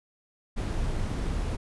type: noise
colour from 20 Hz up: brown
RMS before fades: -29 dBFS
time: 0.56-1.57 s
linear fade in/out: 20 ms
effects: resampled to 24000 Hz